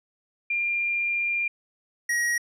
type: tone pair in turn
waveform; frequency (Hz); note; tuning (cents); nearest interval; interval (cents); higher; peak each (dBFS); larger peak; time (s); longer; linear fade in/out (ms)
sine / square; 2395 / 1896.9; D7 / A#6; +33 / +30; major third; 403; first; -23; neither; 0.5-1.48 / 2.09-2.38; first; 5
effects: low-pass 12000 Hz 12 dB/octave